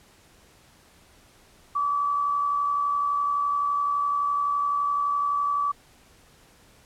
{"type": "tone with amplitude modulation", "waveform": "sine", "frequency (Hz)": 1150, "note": "D6", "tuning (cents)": -37, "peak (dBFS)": -20, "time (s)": [1.75, 5.72], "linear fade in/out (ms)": 10, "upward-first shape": "sine", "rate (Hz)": 71.8, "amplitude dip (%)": 40, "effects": ["pink hiss -56 dBFS RMS until 6.85 s", "low-pass 12000 Hz 12 dB/octave"]}